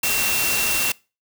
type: tone in noise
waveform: sine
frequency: 2723 Hz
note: F7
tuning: 44 cents flat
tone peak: -24 dBFS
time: 0.03-0.92 s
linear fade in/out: 5 ms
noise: white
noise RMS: -22 dBFS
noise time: 0.03-0.92 s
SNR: -5 dB
effects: noise-tail reverb RT60 0.3 s tail -23 dB re dry